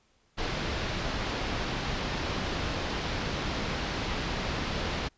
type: low-pass noise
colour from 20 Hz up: pink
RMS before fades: -32 dBFS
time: 0.37-5.09 s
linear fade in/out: 20 ms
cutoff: 5000 Hz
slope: 24 dB/octave
effects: pink hiss -68 dBFS RMS until 5.17 s + resampled to 16000 Hz

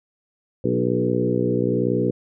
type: harmonic tone with a mistuned harmonic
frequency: 61 Hz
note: B1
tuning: 21 cents flat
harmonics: 2 / 3 / 4 / 5 / 6 / 7 / 8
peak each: -26 / -26 / -26 / -26 / -26 / -26 / -26 dBFS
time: 0.64-2.11 s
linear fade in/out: 5 ms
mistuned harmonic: 6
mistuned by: +19 cents
effects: none

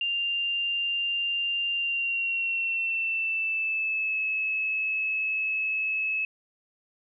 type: tone with pitch glide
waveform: sine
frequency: 2791 to 2589 Hz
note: F7 to E7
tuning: -2 to -32 cents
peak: -25 dBFS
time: 0.01-6.25 s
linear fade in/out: 2 ms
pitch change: -130 cents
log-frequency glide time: 1.73-4.2 s
effects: none

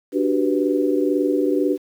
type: chord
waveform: sine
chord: G major seventh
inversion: second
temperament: equal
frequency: 293.7 / 370 / 392 / 493.9 Hz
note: D4 / F#4 / G4 / B4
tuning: 0 / 0 / 0 / 0 cents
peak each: -20 / -22 / -24 / -24 dBFS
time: 0.12-1.78 s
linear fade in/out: 50 ms
effects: 8-bit

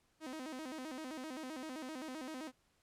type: tone with vibrato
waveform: sawtooth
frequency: 284.4 Hz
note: C#4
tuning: 45 cents sharp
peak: -39 dBFS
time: 0.2-2.52 s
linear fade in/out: 50 ms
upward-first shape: square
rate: 7.7 Hz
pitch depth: 180 cents each way
effects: pink hiss -75 dBFS RMS until 2.82 s + low-pass 11000 Hz 12 dB/octave

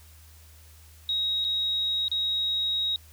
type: tone with dropouts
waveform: sine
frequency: 3792 Hz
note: A#7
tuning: 29 cents sharp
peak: -24 dBFS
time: 1.09-2.96 s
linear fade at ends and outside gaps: 1 ms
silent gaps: 1.443-1.448 / 2.082-2.115 s
effects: added 78 Hz sine -50 dBFS peak until 3.12 s + white hiss -56 dBFS RMS until 3.12 s

